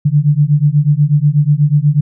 sine beating tone pair, 143.2 / 151.4 Hz, D3 / D#3, -43 / -47 cents, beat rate 8.2 Hz, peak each -11 dBFS, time 0.05-2.01 s, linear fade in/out 10 ms, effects none

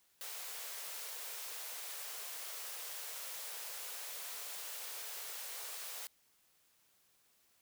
white high-pass noise, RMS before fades -45 dBFS, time 0.21-6.07 s, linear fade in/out 0 ms, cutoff 410 Hz, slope 96 dB/octave, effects white hiss -72 dBFS RMS until 7.61 s

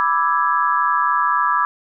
sine chord, E dominant seventh, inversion second, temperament equal, 987.8 / 1174.7 / 1318.5 / 1661.2 Hz, B5 / D6 / E6 / G#6, 0 / 0 / 0 / 0 cents, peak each -20 / -18 / -22 / -23 dBFS, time 0-1.65 s, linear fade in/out 0 ms, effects none

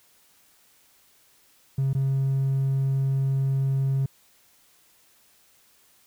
triangle tone with dropouts, 135.3 Hz, C#3, 42 cents flat, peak -18 dBFS, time 1.78-4.06 s, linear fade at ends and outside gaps 5 ms, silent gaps 1.932-1.949 s, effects tanh soft clip ceiling -16 dBFS + white hiss -60 dBFS RMS until 6.06 s

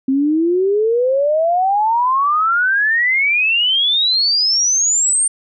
sine exponential sweep, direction up, 261.6 to 8920 Hz, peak -12 dBFS, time 0.08-5.28 s, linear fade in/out 5 ms, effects none

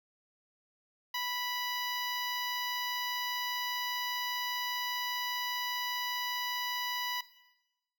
10% pulse tone with notch filter, 985 Hz, B5, 5 cents flat, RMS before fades -35 dBFS, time 1.14-7.21 s, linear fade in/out 5 ms, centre 7900 Hz, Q 0.95, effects noise-tail reverb RT60 1.0 s tail -18 dB re dry

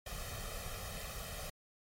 pink noise with comb filter, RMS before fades -43 dBFS, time 0.06-1.5 s, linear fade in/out 5 ms, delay 1.6 ms, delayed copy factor +0.85, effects MP3 64 kbps

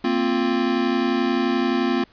square chord, Bb suspended second, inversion none, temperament equal with one note detuned, 230.1 / 261.6 / 349.2 Hz, Bb3 / C4 / F4, -22 / 0 / 0 cents, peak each -25 / -23 / -24 dBFS, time 0.04-2.04 s, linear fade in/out 5 ms, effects pink hiss -55 dBFS RMS until 2.12 s + resampled to 11025 Hz

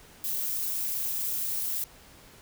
violet noise with amplitude modulation, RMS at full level -27 dBFS, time 0.24-1.84 s, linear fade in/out 2 ms, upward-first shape sine, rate 221 Hz, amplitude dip 80%, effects pink hiss -53 dBFS RMS until 2.41 s

